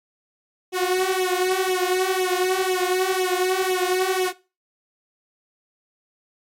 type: tone with flanger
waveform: sawtooth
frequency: 370 Hz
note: F#4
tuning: in tune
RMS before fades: -21 dBFS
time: 0.72-4.33 s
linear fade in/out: 50 ms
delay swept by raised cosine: 0.31 to 5.91 ms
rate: 2 Hz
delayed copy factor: +0.85
effects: noise-tail reverb RT60 0.3 s tail -19 dB re dry + MP3 64 kbps